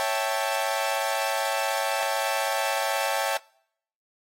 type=chord; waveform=sawtooth; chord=A dominant seventh; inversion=first; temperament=equal; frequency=554.4 / 659.3 / 784 / 880 Hz; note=C#5 / E5 / G5 / A5; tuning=0 / 0 / 0 / 0 cents; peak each=-26 dBFS; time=0-3.37 s; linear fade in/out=0 ms; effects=noise-tail reverb RT60 0.7 s tail -25 dB re dry + AAC 48 kbps